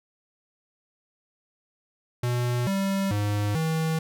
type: tone with pitch steps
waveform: square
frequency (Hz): 122.1 / 195.1 / 103.4 / 160.3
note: B2 / G3 / G#2 / E3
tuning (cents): -19 / -8 / -7 / -48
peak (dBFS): -24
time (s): 2.23-3.99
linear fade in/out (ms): 5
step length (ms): 440
effects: none